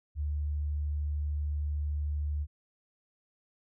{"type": "tone", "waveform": "sine", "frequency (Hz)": 73.9, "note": "D2", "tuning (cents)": 11, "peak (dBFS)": -29, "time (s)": [0.15, 2.47], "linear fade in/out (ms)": 50, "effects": []}